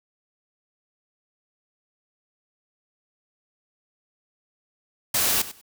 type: noise with echo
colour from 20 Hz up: white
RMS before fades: -22 dBFS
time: 5.14-5.42 s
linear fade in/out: 5 ms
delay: 97 ms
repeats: 2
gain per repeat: -15 dB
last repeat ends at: 5.614 s
effects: none